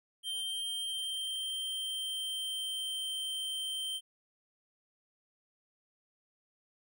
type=tone with pitch glide; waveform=square; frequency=3151 to 3126 Hz; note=G7 to G7; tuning=+8 to -6 cents; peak=-35 dBFS; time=0.23-4.01 s; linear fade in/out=50 ms; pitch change=-14 cents; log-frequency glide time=0.65-3.08 s; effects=none